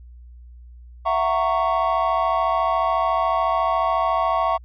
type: chord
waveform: triangle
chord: F# dominant seventh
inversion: third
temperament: just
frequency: 666 / 740 / 925 / 1110 Hz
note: E5 / F#5 / A#5 / C#6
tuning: +18 / 0 / -14 / +2 cents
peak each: -21 / -23 / -24 / -20 dBFS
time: 1.05-4.58 s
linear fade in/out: 20 ms
effects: added 60 Hz sine -40 dBFS peak until 4.64 s + resampled to 11025 Hz